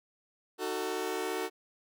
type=chord; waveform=sawtooth; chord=D# diminished; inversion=none; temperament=just; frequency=311.1 / 373.4 / 448 Hz; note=D#4 / F#4 / A4; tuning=0 / +16 / +31 cents; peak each=-36 / -31 / -32 dBFS; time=0.58-1.5 s; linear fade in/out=50 ms; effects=none